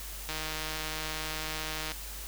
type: click train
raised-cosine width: 0.2 ms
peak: -18 dBFS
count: 255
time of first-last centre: 0.29-1.918 s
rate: 156 Hz
effects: added 50 Hz sine -42 dBFS peak until 2.27 s + white hiss -43 dBFS RMS until 2.27 s